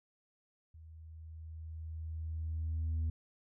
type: tone with level ramp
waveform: sine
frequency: 80 Hz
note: D#2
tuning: 49 cents sharp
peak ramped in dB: -51 to -28 dBFS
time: 0.74-3.1 s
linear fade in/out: 5 ms
effects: tanh soft clip ceiling -30 dBFS